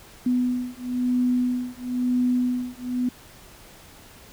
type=beating tone pair; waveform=sine; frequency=248.2 / 249.2 Hz; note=B3 / B3; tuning=+9 / +16 cents; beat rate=1 Hz; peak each=-24 dBFS; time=0.26-3.09 s; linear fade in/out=5 ms; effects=pink hiss -48 dBFS RMS until 4.32 s